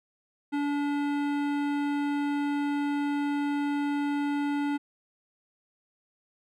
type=tone with hard clipping; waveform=sine; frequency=287.8 Hz; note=D4; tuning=35 cents flat; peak=-28 dBFS; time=0.52-4.78 s; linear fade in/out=20 ms; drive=16 dB; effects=none